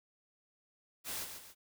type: noise with echo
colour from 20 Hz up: white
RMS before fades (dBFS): -40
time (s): 1.04-1.27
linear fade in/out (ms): 50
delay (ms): 140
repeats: 2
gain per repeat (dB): -7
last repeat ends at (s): 1.55
effects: none